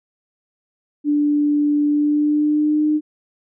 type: tone with pitch glide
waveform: sine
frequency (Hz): 293.7 to 303.7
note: D4 to D#4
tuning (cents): 0 to -42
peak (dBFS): -14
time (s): 1.04-3.01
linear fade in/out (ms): 50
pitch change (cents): +58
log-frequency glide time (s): 1.87-2.89
effects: none